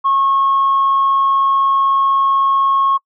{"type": "tone", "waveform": "sine", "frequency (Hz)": 1091, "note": "C#6", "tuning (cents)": -28, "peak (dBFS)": -10, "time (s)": [0.04, 2.98], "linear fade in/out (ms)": 20, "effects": ["noise-tail reverb RT60 0.1 s tail -25 dB re dry", "tanh soft clip ceiling -7 dBFS"]}